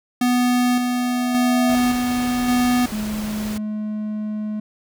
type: tone with tremolo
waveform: square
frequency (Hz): 246.9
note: B3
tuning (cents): 0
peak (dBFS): -16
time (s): 0.21-2.86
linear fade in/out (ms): 5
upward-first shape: square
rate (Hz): 0.88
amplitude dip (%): 35
type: tone with exponential growth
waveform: sine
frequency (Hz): 659.3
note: E5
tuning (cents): 0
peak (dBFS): -21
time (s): 0.27-1.75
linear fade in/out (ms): 0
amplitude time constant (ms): 320
type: noise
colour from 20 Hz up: pink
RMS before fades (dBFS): -33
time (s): 1.69-3.58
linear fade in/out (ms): 5
type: tone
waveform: triangle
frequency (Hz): 212.8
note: G#3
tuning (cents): +42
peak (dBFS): -21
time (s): 2.92-4.6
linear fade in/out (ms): 5
effects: none